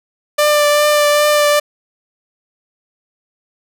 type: tone with vibrato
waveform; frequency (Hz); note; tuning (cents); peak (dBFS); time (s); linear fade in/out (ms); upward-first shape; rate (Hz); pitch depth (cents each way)
sawtooth; 592; D5; +14; -6; 0.38-1.6; 10; triangle; 2.5; 17
effects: none